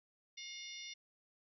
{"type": "harmonic tone with a mistuned harmonic", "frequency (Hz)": 714, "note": "F5", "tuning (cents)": 38, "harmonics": [3, 4, 5, 6, 7, 8], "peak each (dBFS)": [-51, -54, -51, -58, -57, -52], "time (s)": [0.37, 0.94], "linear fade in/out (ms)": 10, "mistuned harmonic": 8, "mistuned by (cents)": -18, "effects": []}